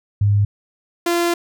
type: tone pair in turn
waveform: sine / sawtooth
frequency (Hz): 102.2 / 343.8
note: G#2 / F4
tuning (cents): -27 / -27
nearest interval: octave + major sixth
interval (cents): 2100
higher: second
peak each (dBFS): -12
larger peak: neither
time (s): 0.21-0.45 / 1.06-1.34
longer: second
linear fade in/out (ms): 5
effects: none